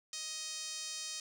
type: tone with band-pass filter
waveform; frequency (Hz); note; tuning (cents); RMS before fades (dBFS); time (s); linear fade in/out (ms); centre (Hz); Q
5% pulse; 627; D#5; +13; -42; 0.13-1.2; 2; 6100; 1.1
effects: none

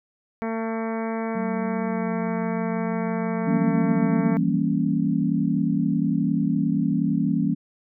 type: harmonic tone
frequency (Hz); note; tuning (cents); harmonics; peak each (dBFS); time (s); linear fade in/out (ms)
224.9; A3; +38; 1 / 2 / 3 / 4 / 5 / 6 / 7 / 8 / 9 / 10; -27 / -31 / -33 / -36 / -39 / -42 / -43 / -45 / -45 / -43; 0.42-4.37; 0
type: tone with pitch glide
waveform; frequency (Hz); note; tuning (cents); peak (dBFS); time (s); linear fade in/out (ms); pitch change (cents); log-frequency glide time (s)
sine; 189.1 to 178.8; F#3 to F3; +38 to +41; -27; 1.35-4.56; 5; -97; 1.85-2.12
type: chord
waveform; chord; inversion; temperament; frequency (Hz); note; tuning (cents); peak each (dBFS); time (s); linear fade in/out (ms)
sine; E diminished seventh; none; equal; 164.81 / 196 / 233.1 / 277.2; E3 / G3 / Bb3 / Db4; 0 / 0 / 0 / 0; -25; 3.46-7.55; 20
effects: none

